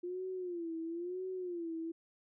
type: tone with vibrato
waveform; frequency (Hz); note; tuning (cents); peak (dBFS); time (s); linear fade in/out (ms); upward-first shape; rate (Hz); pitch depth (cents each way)
sine; 349.2; F4; 0; -37; 0.03-1.92; 10; sine; 1; 120
effects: none